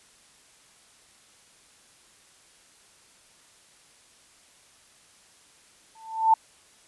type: tone with exponential growth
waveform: sine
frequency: 890 Hz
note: A5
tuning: 20 cents sharp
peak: -12 dBFS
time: 5.95-6.34 s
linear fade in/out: 5 ms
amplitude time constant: 84 ms
effects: white hiss -57 dBFS RMS until 6.87 s + resampled to 24000 Hz